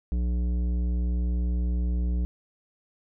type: tone with tanh clipping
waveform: sine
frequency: 60.1 Hz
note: B1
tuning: 46 cents flat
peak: -25 dBFS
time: 0.12-2.25 s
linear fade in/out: 0 ms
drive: 12 dB
effects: none